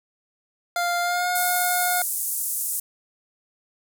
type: tone with pitch glide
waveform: 25% pulse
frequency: 698.5 to 718.6 Hz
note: F5 to F5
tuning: 0 to +49 cents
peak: -18 dBFS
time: 0.76-2.02 s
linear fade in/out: 2 ms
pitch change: +49 cents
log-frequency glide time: 1.01-1.29 s
type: band-pass noise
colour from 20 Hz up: white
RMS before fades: -27 dBFS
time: 1.35-2.8 s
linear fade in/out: 5 ms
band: 8000 to 14000 Hz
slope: 24 dB/octave
effects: none

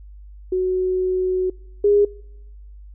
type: tone pair in turn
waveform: sine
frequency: 370 / 409.4 Hz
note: F#4 / G#4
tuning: 0 / -25 cents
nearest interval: major second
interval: 175 cents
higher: second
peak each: -17 / -12 dBFS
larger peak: second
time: 0.52-1.5 / 1.84-2.05 s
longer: first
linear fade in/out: 5 ms
effects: noise-tail reverb RT60 0.9 s tail -25 dB re dry + added 50 Hz sine -38 dBFS peak until 2.94 s

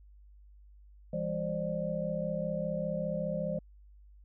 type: tone cluster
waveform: sine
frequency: 166.2 / 200.8 / 532 / 597 Hz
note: E3 / G3 / C5 / D5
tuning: +15 / +42 / +29 / +28 cents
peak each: -36 / -38 / -36 / -36 dBFS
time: 1.13-3.59 s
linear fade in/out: 5 ms
effects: added 50 Hz sine -53 dBFS peak until 4.24 s

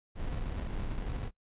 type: noise with sample-and-hold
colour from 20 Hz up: brown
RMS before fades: -35 dBFS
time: 0.15-1.31 s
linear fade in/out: 50 ms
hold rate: 1225 Hz
effects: noise-tail reverb RT60 0.1 s tail -20 dB re dry + resampled to 8000 Hz

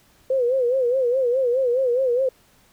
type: tone with vibrato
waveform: sine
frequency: 505 Hz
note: B4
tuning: 39 cents sharp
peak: -17 dBFS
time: 0.3-2.29 s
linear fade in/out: 5 ms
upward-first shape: sine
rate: 4.8 Hz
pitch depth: 110 cents each way
effects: pink hiss -57 dBFS RMS until 2.72 s

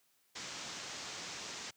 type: low-pass noise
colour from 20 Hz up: white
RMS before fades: -45 dBFS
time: 0.35-1.71 s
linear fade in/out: 10 ms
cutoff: 7100 Hz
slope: 48 dB/octave
effects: white hiss -73 dBFS RMS until 1.76 s + high-pass 100 Hz 12 dB/octave

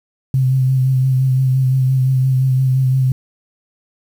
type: tone with vibrato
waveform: sine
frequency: 130.81 Hz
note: C3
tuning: in tune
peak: -11 dBFS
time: 0.34-3.12 s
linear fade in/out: 2 ms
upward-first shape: sine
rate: 5.8 Hz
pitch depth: 28 cents each way
effects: 7-bit

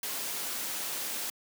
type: noise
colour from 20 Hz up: white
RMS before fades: -35 dBFS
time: 0.03-1.3 s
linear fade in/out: 2 ms
effects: high-pass 200 Hz 12 dB/octave

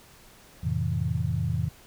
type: chord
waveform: sine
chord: F major seventh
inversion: none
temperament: equal with one note detuned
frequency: 87.31 / 110 / 130.81 / 161.52 Hz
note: F2 / A2 / C3 / E3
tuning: 0 / 0 / 0 / -35 cents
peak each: -30 dBFS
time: 0.63-1.69 s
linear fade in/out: 10 ms
effects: pink hiss -53 dBFS RMS until 1.86 s

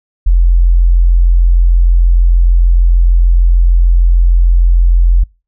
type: tone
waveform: sine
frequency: 43.28 Hz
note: F1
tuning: 15 cents flat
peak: -4 dBFS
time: 0.26-5.24 s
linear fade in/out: 10 ms
effects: noise-tail reverb RT60 0.3 s tail -26 dB re dry

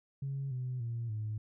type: tone with pitch steps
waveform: sine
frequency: 137.3 / 126.63 / 116.8 / 107.72 Hz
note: C#3 / B2 / A#2 / A2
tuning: -16 / +44 / +4 / -36 cents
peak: -33 dBFS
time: 0.22-1.38 s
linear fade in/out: 5 ms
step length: 290 ms
effects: tanh soft clip ceiling -30 dBFS

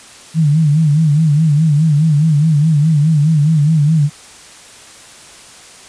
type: tone with vibrato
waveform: sine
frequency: 153 Hz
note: D#3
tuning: 29 cents flat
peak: -8 dBFS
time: 0.34-4.1 s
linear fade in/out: 50 ms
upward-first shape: sine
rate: 4.8 Hz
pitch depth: 110 cents each way
effects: white hiss -38 dBFS RMS until 5.88 s + resampled to 22050 Hz

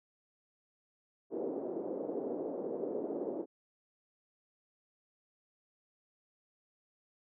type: band-pass noise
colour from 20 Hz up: pink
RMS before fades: -38 dBFS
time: 1.3-3.46 s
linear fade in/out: 50 ms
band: 310 to 520 Hz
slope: 24 dB/octave
effects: none

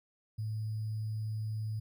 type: tone with sample-and-hold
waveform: sine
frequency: 108.5 Hz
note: A2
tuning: 24 cents flat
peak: -33 dBFS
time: 0.38-1.8 s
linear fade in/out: 10 ms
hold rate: 4900 Hz
effects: none

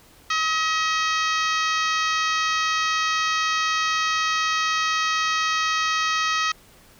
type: harmonic tone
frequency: 636 Hz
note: D#5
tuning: 38 cents sharp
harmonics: 2 / 3 / 4 / 5 / 6 / 7 / 8 / 9 / 10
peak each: -23 / -27 / -29 / -31 / -33 / -34 / -35 / -36 / -37 dBFS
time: 0.3-6.52 s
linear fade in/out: 5 ms
effects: pink hiss -52 dBFS RMS until 6.99 s

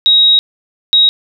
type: tone pair in turn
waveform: sine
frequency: 3800 / 3800 Hz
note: A#7 / A#7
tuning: +33 / +33 cents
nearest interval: unison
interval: 0 cents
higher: neither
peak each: -5 dBFS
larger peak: neither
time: 0.06-0.39 / 0.93-1.09 s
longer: first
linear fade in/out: 0 ms
effects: none

